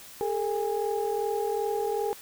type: tone cluster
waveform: sine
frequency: 408.2 / 450.8 / 816 Hz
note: G#4 / A4 / G#5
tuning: -30 / +42 / -31 cents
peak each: -29 / -29 / -31 dBFS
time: 0.21-2.13 s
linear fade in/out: 0 ms
effects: tanh soft clip ceiling -18 dBFS + white hiss -47 dBFS RMS until 2.21 s